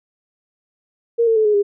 sine tone with pitch steps, 466.2 / 450.3 / 435 / 420.2 / 405.9 Hz, A#4 / A4 / A4 / G#4 / G#4, 0 / +40 / -20 / +20 / -40 cents, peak -12 dBFS, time 1.18-1.63 s, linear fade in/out 20 ms, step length 90 ms, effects none

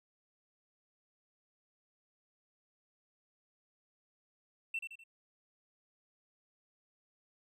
triangle tone with echo, 2690 Hz, E7, 34 cents sharp, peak -31 dBFS, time 4.74-4.79 s, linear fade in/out 5 ms, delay 83 ms, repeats 3, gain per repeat -7 dB, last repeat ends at 5.039 s, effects tanh soft clip ceiling -30 dBFS

